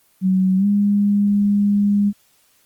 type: tone with pitch glide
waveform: sine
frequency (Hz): 187.7 to 203.5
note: F#3 to G#3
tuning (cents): +25 to -35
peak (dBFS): -13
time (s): 0.21-2.13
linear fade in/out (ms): 50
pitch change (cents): +140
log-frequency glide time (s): 0.57-0.66
effects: white hiss -58 dBFS RMS until 2.65 s + Opus 24 kbps